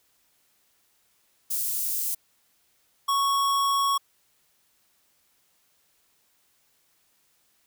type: high-pass noise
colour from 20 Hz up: white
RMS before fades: -28 dBFS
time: 1.5-2.15 s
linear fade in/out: 10 ms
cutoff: 8600 Hz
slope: 12 dB/octave
type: tone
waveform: square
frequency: 1108.7 Hz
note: C#6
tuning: in tune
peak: -22 dBFS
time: 3.08-3.98 s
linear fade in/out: 10 ms
effects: white hiss -67 dBFS RMS until 7.66 s

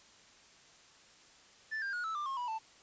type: tone with pitch steps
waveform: triangle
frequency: 1760 / 1595.4 / 1446.2 / 1310.9 / 1188.3 / 1077.2 / 976.4 / 885.1 Hz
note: A6 / G6 / F#6 / E6 / D6 / C#6 / B5 / A5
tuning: 0 / +30 / -40 / -10 / +20 / -50 / -20 / +10 cents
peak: -33 dBFS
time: 1.71-2.59 s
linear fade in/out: 20 ms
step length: 110 ms
effects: white hiss -60 dBFS RMS until 2.82 s + resampled to 16000 Hz

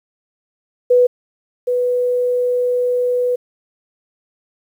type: tone pair in turn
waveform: sine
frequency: 493.9 / 493.9 Hz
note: B4 / B4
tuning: 0 / 0 cents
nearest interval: unison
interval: 0 cents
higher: neither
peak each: -8 / -14 dBFS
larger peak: first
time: 0.9-1.07 / 1.67-3.36 s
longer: second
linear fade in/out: 10 ms
effects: 8-bit

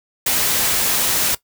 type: noise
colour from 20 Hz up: white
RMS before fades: -18 dBFS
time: 0.26-1.35 s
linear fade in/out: 5 ms
effects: noise-tail reverb RT60 0.1 s tail -18 dB re dry

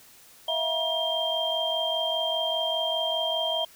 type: tone cluster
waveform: sine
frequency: 648 / 693 / 957 / 3185 Hz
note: E5 / F5 / A#5 / G7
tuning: -30 / -14 / +45 / +27 cents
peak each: -29 / -34 / -35 / -27 dBFS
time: 0.48-3.65 s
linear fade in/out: 5 ms
effects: white hiss -53 dBFS RMS until 3.75 s

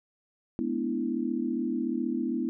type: chord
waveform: sine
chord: E dominant seventh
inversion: first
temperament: equal with one note detuned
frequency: 212.4 / 246.9 / 293.7 / 329.6 Hz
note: G#3 / B3 / D4 / E4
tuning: +39 / 0 / 0 / 0 cents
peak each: -35 / -30 / -35 / -32 dBFS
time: 0.59-2.49 s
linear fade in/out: 0 ms
effects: none

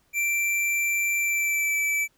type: tone with pitch glide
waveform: square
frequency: 2349 to 2313 Hz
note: D7 to D7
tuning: 0 to -27 cents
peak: -23 dBFS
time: 0.13-2.08 s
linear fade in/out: 50 ms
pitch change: -27 cents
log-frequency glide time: 1.19-1.77 s
effects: pink hiss -66 dBFS RMS until 2.17 s

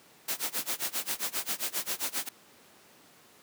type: noise with tremolo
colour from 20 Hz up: white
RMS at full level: -30 dBFS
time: 0.28-2.29 s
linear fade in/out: 5 ms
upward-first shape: sine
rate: 7.5 Hz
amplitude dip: 95%
effects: pink hiss -57 dBFS RMS until 3.42 s + high-pass 200 Hz 12 dB/octave

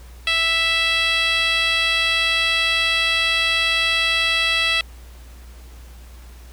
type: tone with band-pass filter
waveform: 10% pulse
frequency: 659.3 Hz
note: E5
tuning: in tune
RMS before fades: -19 dBFS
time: 0.27-4.81 s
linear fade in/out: 2 ms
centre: 3000 Hz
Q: 1.6
effects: added 60 Hz sine -38 dBFS peak until 6.52 s + pink hiss -49 dBFS RMS until 6.52 s

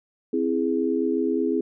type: chord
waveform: sine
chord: C augmented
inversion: none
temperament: equal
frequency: 261.6 / 329.6 / 415.3 Hz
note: C4 / E4 / G#4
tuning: 0 / 0 / 0 cents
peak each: -25 dBFS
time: 0.33-1.61 s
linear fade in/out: 5 ms
effects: none

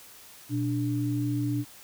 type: tone pair together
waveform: sine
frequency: 121.57 / 293.7 Hz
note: B2 / D4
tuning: -27 / 0 cents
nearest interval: octave + minor third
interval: 1527 cents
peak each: -28 dBFS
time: 0.49-1.65 s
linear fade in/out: 50 ms
effects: white hiss -50 dBFS RMS until 1.83 s

